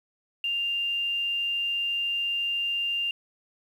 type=tone with quantisation; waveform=sine; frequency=2794 Hz; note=F7; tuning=in tune; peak=-25 dBFS; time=0.44-3.11 s; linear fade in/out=2 ms; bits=9; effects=none